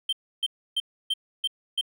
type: tone bursts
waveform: triangle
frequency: 3136 Hz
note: G7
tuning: in tune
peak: -21 dBFS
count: 6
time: 0.09-1.812 s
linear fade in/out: 5 ms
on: 37 ms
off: 300 ms
effects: none